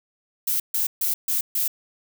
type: noise bursts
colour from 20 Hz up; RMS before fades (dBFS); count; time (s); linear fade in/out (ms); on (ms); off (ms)
violet; -23; 5; 0.47-1.68; 5; 130; 140
effects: none